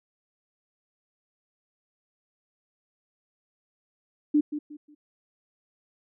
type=tone with echo; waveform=sine; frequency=297.3 Hz; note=D4; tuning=21 cents sharp; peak=-17 dBFS; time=4.34-4.41 s; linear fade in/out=10 ms; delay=180 ms; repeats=3; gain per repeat=-11 dB; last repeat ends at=4.95 s; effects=none